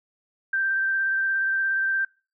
sine tone with vibrato, 1568 Hz, G6, in tune, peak -21 dBFS, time 0.53-2.05 s, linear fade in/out 5 ms, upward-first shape sine, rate 17 Hz, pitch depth 13 cents each way, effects noise-tail reverb RT60 0.3 s tail -21 dB re dry

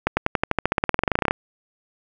accelerating click train, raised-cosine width 0.5 ms, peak -3 dBFS, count 23, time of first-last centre 0.07-1.309 s, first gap 100 ms, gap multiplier 0.94, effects none

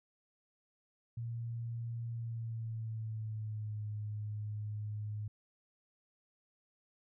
sine tone with pitch glide, 116.54 to 105.64 Hz, A#2 to G#2, 0 to +30 cents, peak -37 dBFS, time 1.17-5.28 s, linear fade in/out 5 ms, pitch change -170 cents, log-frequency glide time 2.09-3.85 s, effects none

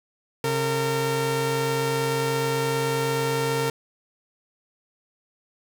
sawtooth tone pair together, 136 / 457.4 Hz, C#3 / A#4, -33 / -33 cents, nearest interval octave + major sixth, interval 2100 cents, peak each -23 / -20 dBFS, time 0.44-3.7 s, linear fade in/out 2 ms, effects none

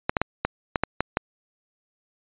clicks, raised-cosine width 0.5 ms, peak -6 dBFS, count 8, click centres 0.095 / 0.168 / 0.216 / 0.45 / 0.758 / 0.836 / 1.006 / 1.171 s, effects resampled to 8000 Hz

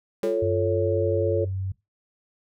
sine chord, F augmented, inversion none, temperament equal, 349.2 / 440 / 554.4 Hz, F4 / A4 / C#5, 0 / 0 / 0 cents, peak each -27 / -24 / -25 dBFS, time 0.23-1.45 s, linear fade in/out 10 ms
sawtooth tone with exponential decay, 200.6 Hz, G3, 40 cents sharp, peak -25 dBFS, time 0.23-0.49 s, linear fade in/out 0 ms, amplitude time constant 55 ms
sine tone, 95.3 Hz, G2, 48 cents flat, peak -26 dBFS, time 0.42-1.72 s, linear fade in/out 5 ms
effects noise-tail reverb RT60 0.2 s tail -19 dB re dry

